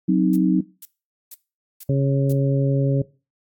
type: chord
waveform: sine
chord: C diminished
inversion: second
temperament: equal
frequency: 185 / 261.6 / 311.1 Hz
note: Gb3 / C4 / Eb4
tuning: 0 / 0 / 0 cents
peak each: -17 / -21 / -20 dBFS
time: 0.08-0.61 s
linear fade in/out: 10 ms
type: noise bursts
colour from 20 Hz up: violet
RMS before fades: -36 dBFS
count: 5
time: 0.33-2.325 s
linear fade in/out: 2 ms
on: 31 ms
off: 460 ms
type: harmonic tone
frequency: 137.6 Hz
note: C#3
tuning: 12 cents flat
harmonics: 1 / 2 / 3 / 4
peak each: -17 / -25 / -28 / -27 dBFS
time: 1.89-3.02 s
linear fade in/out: 5 ms
effects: noise-tail reverb RT60 0.3 s tail -19 dB re dry + AAC 64 kbps